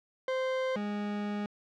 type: tone pair in turn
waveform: 40% pulse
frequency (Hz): 520 / 206.4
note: C5 / G#3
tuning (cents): -11 / -10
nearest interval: octave + major third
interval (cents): 1599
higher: first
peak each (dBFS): -28 / -31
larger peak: first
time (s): 0.28-0.76 / 0.76-1.46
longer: second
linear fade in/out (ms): 2
effects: low-pass 3000 Hz 12 dB/octave